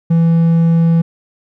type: tone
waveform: triangle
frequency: 166.1 Hz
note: E3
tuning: 13 cents sharp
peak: -6 dBFS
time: 0.1-1.02 s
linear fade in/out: 10 ms
effects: none